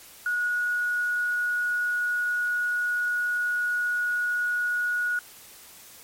sine tone, 1455 Hz, F#6, 29 cents flat, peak -23 dBFS, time 0.26-5.19 s, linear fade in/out 2 ms, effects white hiss -48 dBFS RMS until 6.03 s + MP3 64 kbps

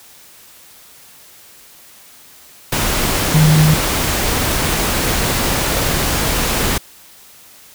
sine tone in noise, 154.7 Hz, D#3, 10 cents flat, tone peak -8 dBFS, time 3.34-3.74 s, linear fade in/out 5 ms, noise pink, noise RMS -17 dBFS, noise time 2.72-6.78 s, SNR +6 dB, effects white hiss -43 dBFS RMS until 7.74 s

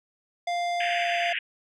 square tone with pitch glide, 698 to 692.8 Hz, F5 to F5, -1 to -14 cents, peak -26 dBFS, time 0.47-1.33 s, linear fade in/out 5 ms, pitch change -13 cents, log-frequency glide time 0.85-1.15 s
pink band-pass noise, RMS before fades -30 dBFS, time 0.8-1.39 s, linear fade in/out 5 ms, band 1600 to 3100 Hz, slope 96 dB/octave
effects low-pass 5000 Hz 12 dB/octave

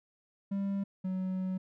triangle tone pair in turn, 197.6 / 186.7 Hz, G3 / F#3, +14 / +16 cents, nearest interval minor second, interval 98 cents, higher first, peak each -28 / -29 dBFS, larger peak first, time 0.51-0.84 / 1.04-1.58 s, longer second, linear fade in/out 10 ms, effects none

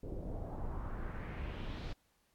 brown noise with low-pass filter sweep, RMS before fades -41 dBFS, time 0.03-1.93 s, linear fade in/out 5 ms, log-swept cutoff 430 to 4500 Hz, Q 2.2, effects pink hiss -75 dBFS RMS until 2.34 s + AAC 64 kbps

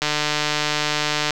click train, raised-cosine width 0.2 ms, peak -3 dBFS, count 194, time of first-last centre 0.02-1.307 s, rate 150 Hz, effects none

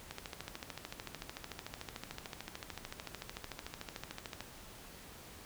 click train, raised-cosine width 0.2 ms, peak -24 dBFS, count 59, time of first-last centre 0.11-4.406 s, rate 13.5 Hz, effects pink hiss -53 dBFS RMS until 5.45 s

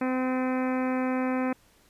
harmonic tone with a mistuned harmonic, 256.9 Hz, C4, 32 cents flat, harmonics 1 / 2 / 3 / 4 / 5 / 6 / 7 / 8 / 9 / 10, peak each -26 / -32 / -36 / -38 / -40 / -42 / -43 / -44 / -45 / -46 dBFS, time 0.01-1.53 s, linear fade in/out 5 ms, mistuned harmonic 10, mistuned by -27 cents, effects pink hiss -61 dBFS RMS until 1.89 s + resampled to 32000 Hz

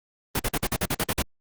pink noise bursts, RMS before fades -24 dBFS, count 10, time 0.35-1.223 s, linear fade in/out 5 ms, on 45 ms, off 47 ms, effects Opus 32 kbps

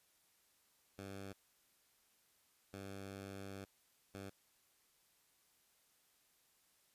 10% pulse tone bursts at uneven times, 98 Hz, G2, in tune, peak -39 dBFS, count 3, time 0.98-1.33 / 2.73-3.65 / 4.14-4.3 s, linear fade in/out 10 ms, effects white hiss -74 dBFS RMS until 6.94 s + resampled to 32000 Hz

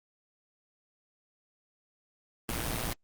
pink noise with amplitude modulation, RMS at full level -30 dBFS, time 2.49-2.93 s, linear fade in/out 0 ms, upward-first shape sine, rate 116 Hz, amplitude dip 70%, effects Opus 32 kbps

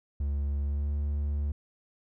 triangle tone with pitch glide, 71 to 72.66 Hz, C#2 to D2, +42 to -18 cents, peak -25 dBFS, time 0.2-1.52 s, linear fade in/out 5 ms, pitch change +40 cents, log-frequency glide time 0.63-0.91 s, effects none

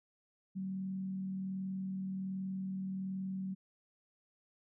sine tone with frequency modulation, 190 Hz, F#3, 46 cents sharp, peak -36 dBFS, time 0.55-3.55 s, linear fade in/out 20 ms, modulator 41.3 Hz, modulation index 0.23, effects none

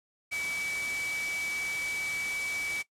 sine tone in noise, 2289 Hz, D7, 45 cents flat, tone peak -31 dBFS, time 0.31-2.83 s, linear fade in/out 20 ms, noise white, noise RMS -38 dBFS, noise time 0.31-2.83 s, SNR +4 dB, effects noise-tail reverb RT60 0.1 s tail -17 dB re dry + low-pass 9000 Hz 12 dB/octave

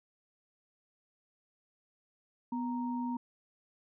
sine tone pair together, 246.9 / 932.2 Hz, B3 / A#5, 0 / 0 cents, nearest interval octave + major seventh, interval 2300 cents, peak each -33 / -39 dBFS, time 2.52-3.17 s, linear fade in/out 5 ms, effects none

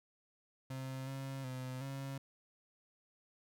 35% pulse tone with pitch steps, 132 / 135.1 / 128.6 / 136.4 Hz, C3 / C#3 / C3 / C#3, +16 / -44 / -30 / -28 cents, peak -39 dBFS, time 0.7-2.18 s, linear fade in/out 5 ms, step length 370 ms, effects none

